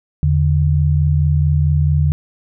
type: tone pair together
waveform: sine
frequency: 82.1 / 146.66 Hz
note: E2 / D3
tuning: -6 / -2 cents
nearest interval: minor seventh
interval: 1004 cents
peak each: -14 dBFS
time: 0.23-2.12 s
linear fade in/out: 0 ms
effects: none